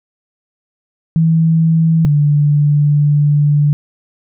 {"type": "tone pair in turn", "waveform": "sine", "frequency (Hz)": [162.5, 146.78], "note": ["E3", "D3"], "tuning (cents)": [-24, -1], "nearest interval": "major second", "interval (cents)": 177, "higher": "first", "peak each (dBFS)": -8, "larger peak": "neither", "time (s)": [[1.16, 2.05], [2.05, 3.73]], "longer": "second", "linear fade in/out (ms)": 0, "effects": []}